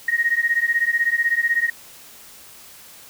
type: beating tone pair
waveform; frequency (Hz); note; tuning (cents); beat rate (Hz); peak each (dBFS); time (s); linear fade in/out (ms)
sine; 1864.7 / 1880.7; A#6 / A#6; 0 / +15; 16; -20; 0.08-1.7; 5
effects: white hiss -44 dBFS RMS until 3.09 s